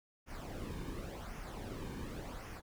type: noise with flanger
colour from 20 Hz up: brown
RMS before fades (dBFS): -44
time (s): 0.26-2.62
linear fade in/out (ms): 50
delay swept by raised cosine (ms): 0.24 to 1.54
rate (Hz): 0.9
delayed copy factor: -0.6
effects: none

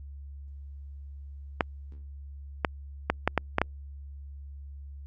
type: clicks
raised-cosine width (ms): 0.5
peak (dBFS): -7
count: 7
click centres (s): 1.608 / 2.648 / 3.1 / 3.276 / 3.377 / 3.584 / 3.616
effects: added 70 Hz sine -40 dBFS peak until 5.06 s + Opus 48 kbps

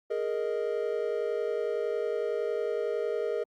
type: chord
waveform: triangle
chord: Ab suspended second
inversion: none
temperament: equal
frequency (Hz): 415.3 / 466.2 / 622.3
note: Ab4 / Bb4 / Eb5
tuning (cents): 0 / 0 / 0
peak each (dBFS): -30 / -29 / -33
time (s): 0.1-3.44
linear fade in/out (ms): 10
effects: Opus 48 kbps

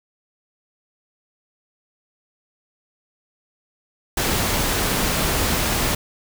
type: noise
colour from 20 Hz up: pink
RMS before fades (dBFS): -21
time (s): 4.17-5.95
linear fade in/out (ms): 5
effects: none

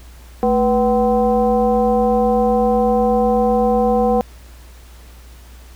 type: tone with frequency modulation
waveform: sine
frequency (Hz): 490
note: B4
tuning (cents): -14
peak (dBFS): -12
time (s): 0.43-4.21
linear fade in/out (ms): 0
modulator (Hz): 271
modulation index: 1.2
effects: added 60 Hz sine -38 dBFS peak until 5.75 s + pink hiss -47 dBFS RMS until 5.75 s

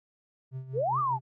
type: tone with tremolo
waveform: triangle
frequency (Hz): 130.81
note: C3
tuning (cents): 0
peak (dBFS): -31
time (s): 0.51-1.21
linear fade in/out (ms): 50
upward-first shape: sine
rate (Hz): 5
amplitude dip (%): 70
type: exponential two-way sweep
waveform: sine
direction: up then down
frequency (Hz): 392.1 to 1244.5 to 828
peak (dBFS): -25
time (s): 0.73-1.19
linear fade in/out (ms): 50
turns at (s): 0.99
effects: none

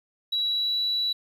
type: tone with pitch glide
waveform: triangle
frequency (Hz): 3905 to 3932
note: B7 to B7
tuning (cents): -20 to -8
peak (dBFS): -20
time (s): 0.32-1.13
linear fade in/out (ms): 10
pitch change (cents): +12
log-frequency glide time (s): 0.48-0.79
effects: tanh soft clip ceiling -21 dBFS + 10-bit

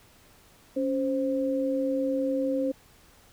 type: tone pair together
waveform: sine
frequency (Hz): 276.9 / 524.5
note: C#4 / C5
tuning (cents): -2 / +4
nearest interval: major seventh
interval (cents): 1106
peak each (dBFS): -27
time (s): 0.76-2.72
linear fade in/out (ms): 10
effects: pink hiss -57 dBFS RMS until 3.32 s

